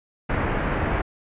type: low-pass noise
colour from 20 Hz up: pink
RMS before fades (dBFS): -24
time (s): 0.29-1.02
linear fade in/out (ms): 10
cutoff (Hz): 2100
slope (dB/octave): 24
effects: resampled to 8000 Hz